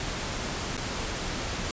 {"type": "noise with dropouts", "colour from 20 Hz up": "pink", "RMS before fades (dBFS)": -32, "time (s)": [0, 1.71], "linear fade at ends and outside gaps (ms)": 2, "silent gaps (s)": [0.769, 0.776], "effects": ["resampled to 16000 Hz"]}